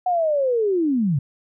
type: linear sweep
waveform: sine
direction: down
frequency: 740 to 127.4 Hz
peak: -17 dBFS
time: 0.06-1.19 s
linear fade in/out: 5 ms
effects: none